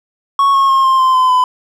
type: tone with pitch steps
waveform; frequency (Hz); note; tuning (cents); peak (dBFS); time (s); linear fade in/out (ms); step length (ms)
triangle; 1107 / 1089.9 / 1073 / 1056.4 / 1040.1 / 1024 / 1008.1; C#6 / C#6 / C6 / C6 / C6 / C6 / B5; -3 / -30 / +43 / +16 / -11 / -38 / +35; -6; 0.39-1.44; 2; 150
effects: none